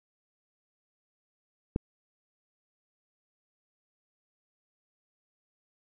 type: click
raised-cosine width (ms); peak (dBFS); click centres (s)
3; -14; 1.761
effects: none